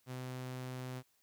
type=tone; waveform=sawtooth; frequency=127.7 Hz; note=C3; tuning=42 cents flat; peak=-37 dBFS; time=0.06-1.03 s; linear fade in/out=50 ms; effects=white hiss -74 dBFS RMS until 1.22 s